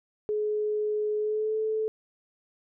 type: tone with pitch glide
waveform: sine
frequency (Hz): 423.3 to 436.2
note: G#4 to A4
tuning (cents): +33 to -15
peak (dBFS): -25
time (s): 0.29-1.88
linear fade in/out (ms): 0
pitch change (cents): +52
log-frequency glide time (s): 1.18-1.57
effects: none